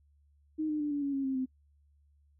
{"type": "tone with pitch steps", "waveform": "sine", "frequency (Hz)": [311.1, 303.1, 295.3, 287.8, 280.4, 273.2, 266.2, 259.3], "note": ["D#4", "D#4", "D4", "D4", "C#4", "C#4", "C4", "C4"], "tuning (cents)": [0, -45, 10, -35, 20, -25, 30, -15], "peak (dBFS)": -29, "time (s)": [0.58, 1.46], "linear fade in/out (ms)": 20, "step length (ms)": 110, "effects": ["noise-tail reverb RT60 0.1 s tail -23 dB re dry", "added 72 Hz sine -63 dBFS peak until 2.39 s"]}